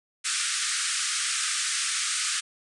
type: band-pass noise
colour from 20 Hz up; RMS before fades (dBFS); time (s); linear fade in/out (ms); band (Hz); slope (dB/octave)
white; -28; 0.24-2.41; 20; 1200 to 9600; 96
effects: none